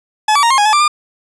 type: tone with pitch steps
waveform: 40% pulse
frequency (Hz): 856 / 1150 / 932 / 1068 / 827 / 858 / 1182 / 1203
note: A5 / D6 / A#5 / C6 / G#5 / A5 / D6 / D6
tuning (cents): -48 / -37 / -1 / +35 / -8 / -44 / +11 / +41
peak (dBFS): -8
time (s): 0.28-0.88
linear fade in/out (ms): 5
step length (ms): 75
effects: resampled to 22050 Hz + 7-bit